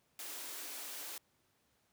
white high-pass noise, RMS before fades -45 dBFS, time 0.19-1.18 s, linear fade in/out 2 ms, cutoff 250 Hz, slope 96 dB/octave, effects pink hiss -75 dBFS RMS until 1.92 s + high-pass 80 Hz 12 dB/octave

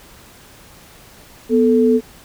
sine tone pair together, 245.9 / 440 Hz, B3 / A4, -7 / 0 cents, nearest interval minor seventh, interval 1007 cents, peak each -13 dBFS, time 1.49-2.01 s, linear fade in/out 50 ms, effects pink hiss -44 dBFS RMS until 2.24 s

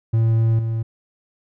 triangle tone with level steps, 113.1 Hz, A2, 48 cents sharp, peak -12 / -18 dBFS, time 0.13-0.83 s, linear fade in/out 10 ms, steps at 0.59 s, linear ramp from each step 2 ms, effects none

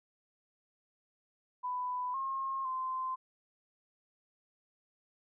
sine tone with pitch steps, 996 / 1074 / 1037 Hz, B5 / C6 / C6, +14 / +45 / -16 cents, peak -33 dBFS, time 1.63-3.16 s, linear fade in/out 20 ms, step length 510 ms, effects none

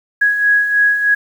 sine beating tone pair, 1661.2 / 1664.4 Hz, G#6 / G#6, 0 / +3 cents, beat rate 3.2 Hz, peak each -19 / -11 dBFS, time 0.21-1.15 s, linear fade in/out 10 ms, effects 7-bit

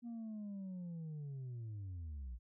sine linear sweep, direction down, 239.8 to 55 Hz, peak -40 dBFS, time 0.02-2.39 s, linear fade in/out 50 ms, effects tanh soft clip ceiling -42 dBFS

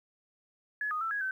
sine tone with pitch steps, 1698 / 1240 / 1331 / 1658 / 1536 Hz, G#6 / D#6 / E6 / G#6 / G6, +38 / -6 / +16 / -3 / -36 cents, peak -30 dBFS, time 0.81-1.31 s, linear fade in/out 2 ms, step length 100 ms, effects 11-bit

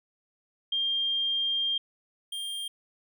sine / square tone pair in turn, 3200 / 3200 Hz, G7 / G7, +35 / +35 cents, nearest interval unison, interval 0 cents, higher neither, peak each -25 / -33 dBFS, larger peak first, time 0.72-1.78 / 2.32-2.68 s, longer first, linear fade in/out 5 ms, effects none

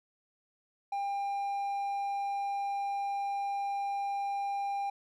triangle tone, 799 Hz, G5, 33 cents sharp, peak -29 dBFS, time 0.92-4.9 s, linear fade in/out 5 ms, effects none

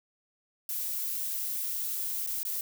violet noise with dropouts, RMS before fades -33 dBFS, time 0.69-2.61 s, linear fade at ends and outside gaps 1 ms, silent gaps 2.263-2.272 / 2.431-2.451 s, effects none

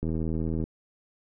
click train, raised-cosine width 3 ms, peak -18 dBFS, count 50, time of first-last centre 0.03-0.639 s, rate 80.4 Hz, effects none

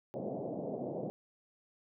white band-pass noise, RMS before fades -39 dBFS, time 0.14-1.1 s, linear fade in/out 0 ms, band 120 to 680 Hz, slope 48 dB/octave, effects none

